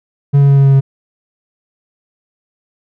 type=tone with pitch steps; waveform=triangle; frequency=141.2 / 140.14 / 139.1 / 138.05 / 137.02 / 136 Hz; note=C#3 / C#3 / C#3 / C#3 / C#3 / C#3; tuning=+32 / +19 / +6 / -7 / -20 / -33 cents; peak=-3 dBFS; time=0.33-0.81 s; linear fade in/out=20 ms; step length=80 ms; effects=none